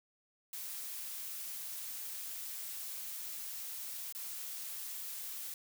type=noise with dropouts; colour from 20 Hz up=blue; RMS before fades=-43 dBFS; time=0.53-5.54 s; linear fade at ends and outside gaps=2 ms; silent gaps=4.125-4.149 s; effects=none